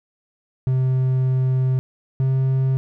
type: tone pair in turn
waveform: triangle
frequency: 129.8 / 132.3 Hz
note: C3 / C3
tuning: -13 / +20 cents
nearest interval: unison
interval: 33 cents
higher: second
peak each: -14 dBFS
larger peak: neither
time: 0.67-1.79 / 2.2-2.77 s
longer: first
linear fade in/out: 0 ms
effects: none